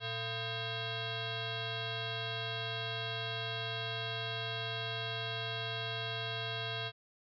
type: tone with frequency modulation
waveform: sine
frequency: 1584 Hz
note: G6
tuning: 18 cents sharp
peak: -35 dBFS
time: 0-6.92 s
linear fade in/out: 50 ms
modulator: 567 Hz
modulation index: 4.3
effects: none

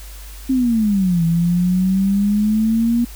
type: exponential two-way sweep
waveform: sine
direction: down then up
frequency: 269.2 to 164.81 to 239.8 Hz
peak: -13 dBFS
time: 0.49-3.05 s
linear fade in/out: 10 ms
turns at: 1.24 s
effects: added 50 Hz sine -33 dBFS peak until 3.15 s + white hiss -41 dBFS RMS until 3.15 s

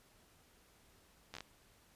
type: slowing click train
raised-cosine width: 0.2 ms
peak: -28 dBFS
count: 5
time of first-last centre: 1.34-1.406 s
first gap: 12 ms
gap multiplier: 1.22
effects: pink hiss -67 dBFS RMS until 1.95 s + resampled to 32000 Hz

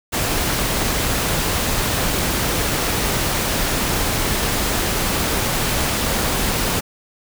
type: noise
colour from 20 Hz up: pink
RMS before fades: -20 dBFS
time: 0.12-6.81 s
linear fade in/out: 20 ms
effects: none

